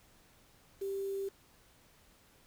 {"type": "tone with quantisation", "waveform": "sine", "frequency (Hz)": 392, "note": "G4", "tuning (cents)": 0, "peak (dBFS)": -34, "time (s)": [0.81, 1.29], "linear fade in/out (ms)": 10, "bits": 9, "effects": ["pink hiss -64 dBFS RMS until 2.46 s"]}